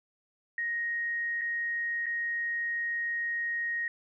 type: tone with dropouts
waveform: sine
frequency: 1873 Hz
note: A#6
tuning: 8 cents sharp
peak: -29 dBFS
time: 0.58-3.88 s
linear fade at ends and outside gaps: 2 ms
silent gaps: 1.412-1.416 / 2.059-2.065 s
effects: none